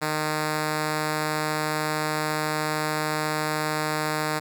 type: tone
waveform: 5% pulse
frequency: 153.7 Hz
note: D#3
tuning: 21 cents flat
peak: -13 dBFS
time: 0.01-4.4 s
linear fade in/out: 20 ms
effects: none